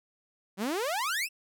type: exponential sweep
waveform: sawtooth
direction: up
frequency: 181.3 to 2794 Hz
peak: -25 dBFS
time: 0.57-1.29 s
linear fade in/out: 50 ms
effects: none